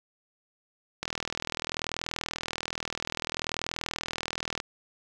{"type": "click train", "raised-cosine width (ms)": 0.2, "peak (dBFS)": -13, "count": 146, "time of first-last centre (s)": [1.03, 4.601], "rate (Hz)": 40.6, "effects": []}